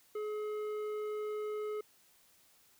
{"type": "tone with tanh clipping", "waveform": "sine", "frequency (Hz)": 424.1, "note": "G#4", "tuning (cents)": 36, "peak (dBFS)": -37, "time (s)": [0.15, 1.81], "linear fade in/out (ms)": 5, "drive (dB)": 10, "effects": ["white hiss -66 dBFS RMS until 2.79 s"]}